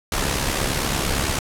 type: noise with amplitude modulation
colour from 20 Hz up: pink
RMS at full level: -20 dBFS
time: 0.12-1.39 s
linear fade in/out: 2 ms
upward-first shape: sine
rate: 69 Hz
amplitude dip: 55%
effects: low-pass 12000 Hz 12 dB/octave